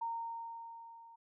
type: tone with level ramp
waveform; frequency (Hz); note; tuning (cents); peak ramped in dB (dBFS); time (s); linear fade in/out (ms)
sine; 922; A#5; -19; -34 to -54; 0.01-1.16; 10
effects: none